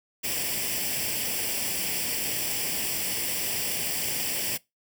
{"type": "noise with comb filter", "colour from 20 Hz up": "white", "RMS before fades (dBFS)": -29, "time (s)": [0.23, 4.58], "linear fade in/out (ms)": 20, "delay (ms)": 0.38, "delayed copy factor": 0.7, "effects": ["noise-tail reverb RT60 0.2 s tail -22 dB re dry", "high-pass 80 Hz 12 dB/octave"]}